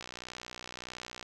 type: click train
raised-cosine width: 0.2 ms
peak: -24 dBFS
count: 76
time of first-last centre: 0.01-1.228 s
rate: 61.6 Hz
effects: none